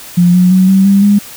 sine tone with pitch steps, 175.9 / 181.16 / 186.57 / 192.15 / 197.9 / 203.8 Hz, F3 / F#3 / F#3 / G3 / G3 / G#3, +13 / -36 / +15 / -34 / +17 / -32 cents, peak -4 dBFS, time 0.17-1.19 s, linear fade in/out 10 ms, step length 170 ms, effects white hiss -31 dBFS RMS until 1.36 s

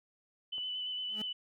sine tone with vibrato, 3000 Hz, F#7, 23 cents sharp, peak -35 dBFS, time 0.52-1.33 s, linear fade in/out 10 ms, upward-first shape square, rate 8.7 Hz, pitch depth 16 cents each way
click, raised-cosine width 1 ms, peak -40 dBFS, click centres 0.582 s
40% pulse tone with exponential growth, 213.6 Hz, G#3, 49 cents sharp, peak -37 dBFS, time 1.07-1.22 s, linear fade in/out 5 ms, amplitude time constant 31 ms
effects none

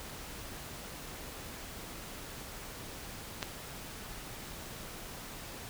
clicks, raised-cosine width 0.2 ms, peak -27 / -16 dBFS, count 2, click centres 3.423 / 3.428 s, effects pink hiss -45 dBFS RMS until 5.69 s

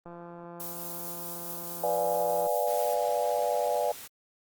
click train, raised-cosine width 1 ms, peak -31 dBFS, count 415, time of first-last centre 0.06-2.467 s, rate 172 Hz
violet noise with tremolo, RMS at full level -37 dBFS, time 0.6-2.94 s, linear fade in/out 0 ms, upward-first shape triangle, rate 4.7 Hz, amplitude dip 25%
sine chord, B diminished seventh, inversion none, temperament equal, 493.9 / 587.3 / 698.5 / 830.6 Hz, B4 / D5 / F5 / Ab5, 0 / 0 / 0 / 0 cents, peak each -31 / -29 / -31 / -32 dBFS, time 1.83-3.92 s, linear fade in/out 5 ms
white noise, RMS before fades -44 dBFS, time 2.66-4.08 s, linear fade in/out 20 ms
effects Opus 32 kbps

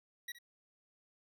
25% pulse tone with echo, 1918 Hz, A#6, 49 cents sharp, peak -37 dBFS, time 0.28-0.32 s, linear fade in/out 5 ms, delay 67 ms, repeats 1, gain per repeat -14 dB, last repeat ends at 0.387 s, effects none

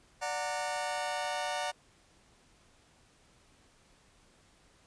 sawtooth chord, D augmented, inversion none, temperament just, 587.3 / 734.2 / 917.7 Hz, D5 / F#5 / A#5, 0 / -14 / -27 cents, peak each -34 / -32 / -34 dBFS, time 0.21-1.72 s, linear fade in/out 20 ms, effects pink hiss -64 dBFS RMS until 4.86 s + resampled to 22050 Hz

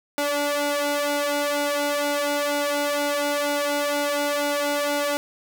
sawtooth tone with flanger, 289.4 Hz, D4, 25 cents flat, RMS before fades -24 dBFS, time 0.18-5.17 s, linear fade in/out 0 ms, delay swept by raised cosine 1.4 to 2.05 ms, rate 2.1 Hz, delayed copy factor +0.9, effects none

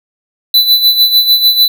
square tone with tremolo, 3991 Hz, B7, 17 cents sharp, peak -4 dBFS, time 0.54-1.68 s, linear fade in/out 2 ms, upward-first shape sine, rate 6.7 Hz, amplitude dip 65%, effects none

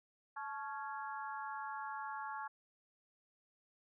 harmonic tone with a mistuned harmonic, 277.2 Hz, C#4, in tune, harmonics 3 / 4 / 5 / 6, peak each -44 / -46 / -48 / -50 dBFS, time 0.36-2.48 s, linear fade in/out 10 ms, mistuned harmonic 3, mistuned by +69 cents, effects none

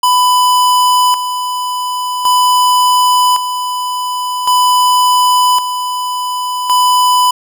square tone with tremolo, 997 Hz, B5, 16 cents sharp, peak -8 dBFS, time 0.03-7.31 s, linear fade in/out 5 ms, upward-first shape square, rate 0.45 Hz, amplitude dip 60%, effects none

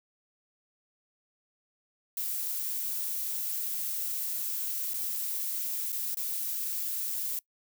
violet noise with dropouts, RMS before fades -33 dBFS, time 2.17-7.39 s, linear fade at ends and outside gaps 2 ms, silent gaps 4.936-4.941 / 5.921-5.926 / 6.146-6.17 s, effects noise-tail reverb RT60 0.1 s tail -22 dB re dry

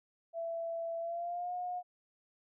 sine tone with pitch glide, 667 to 719 Hz, E5 to F#5, +20 to -50 cents, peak -35 dBFS, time 0.33-1.83 s, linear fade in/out 50 ms, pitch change +130 cents, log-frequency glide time 0.99-1.53 s, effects none

